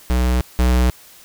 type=tone pair in turn; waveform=square; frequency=62.1 / 62.1 Hz; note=B1 / B1; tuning=+10 / +10 cents; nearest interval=unison; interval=0 cents; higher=neither; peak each=-15 / -13 dBFS; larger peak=second; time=0.1-0.41 / 0.59-0.9 s; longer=neither; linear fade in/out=0 ms; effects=white hiss -45 dBFS RMS until 1.24 s